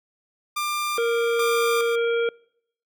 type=tone with tremolo; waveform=sawtooth; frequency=1193 Hz; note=D6; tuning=27 cents sharp; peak=-20 dBFS; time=0.56-1.96 s; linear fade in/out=10 ms; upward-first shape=square; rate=1.2 Hz; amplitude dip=65%
type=harmonic tone; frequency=466.2 Hz; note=A#4; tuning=in tune; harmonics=1 / 3 / 5 / 7; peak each=-20 / -30 / -34 / -37 dBFS; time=0.98-2.29 s; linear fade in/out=2 ms
effects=noise-tail reverb RT60 0.7 s tail -26 dB re dry